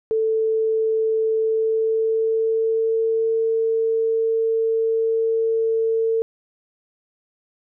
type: tone with pitch glide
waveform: sine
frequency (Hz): 442.2 to 449.9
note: A4 to A4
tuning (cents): +9 to +39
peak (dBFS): -17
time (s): 0.11-6.22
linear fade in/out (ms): 0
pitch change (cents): +30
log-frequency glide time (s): 1.37-3.22
effects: none